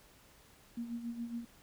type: tone with tremolo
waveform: sine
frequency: 234.8 Hz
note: A#3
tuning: 13 cents sharp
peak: -35 dBFS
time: 0.77-1.45 s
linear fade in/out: 5 ms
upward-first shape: sine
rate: 7.2 Hz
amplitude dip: 65%
effects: pink hiss -62 dBFS RMS until 1.62 s